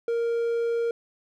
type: tone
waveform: triangle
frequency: 466.2 Hz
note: A#4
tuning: in tune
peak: -21 dBFS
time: 0.08-0.91 s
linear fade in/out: 2 ms
effects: none